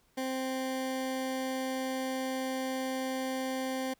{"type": "tone", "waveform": "20% pulse", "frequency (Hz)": 261.6, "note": "C4", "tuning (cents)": 0, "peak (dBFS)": -27, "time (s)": [0.17, 3.94], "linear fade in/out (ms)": 10, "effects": ["pink hiss -69 dBFS RMS until 3.99 s"]}